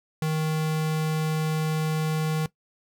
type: tone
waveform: square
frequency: 156.6 Hz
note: D#3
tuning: 11 cents sharp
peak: -24 dBFS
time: 0.22-2.46 s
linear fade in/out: 2 ms
effects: noise-tail reverb RT60 0.1 s tail -18 dB re dry